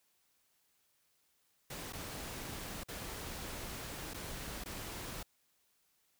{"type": "noise with dropouts", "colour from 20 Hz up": "pink", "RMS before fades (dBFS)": -44, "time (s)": [1.7, 5.23], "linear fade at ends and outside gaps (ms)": 5, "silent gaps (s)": [[1.925, 1.932], [2.836, 2.884], [4.136, 4.142], [4.639, 4.658]], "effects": ["white hiss -75 dBFS RMS until 6.19 s"]}